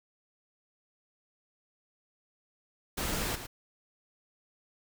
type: noise with echo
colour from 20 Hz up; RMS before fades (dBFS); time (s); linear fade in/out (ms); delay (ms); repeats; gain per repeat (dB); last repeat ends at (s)
pink; -33; 2.97-3.36; 10; 110; 1; -9; 3.47
effects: none